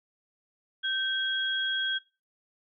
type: tone pair together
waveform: sine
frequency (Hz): 1555 / 3295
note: G6 / G#7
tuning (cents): -14 / -14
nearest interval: octave + minor second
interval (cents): 1300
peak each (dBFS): -30 / -29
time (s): 0.83-1.99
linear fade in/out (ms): 20
effects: noise-tail reverb RT60 0.3 s tail -22 dB re dry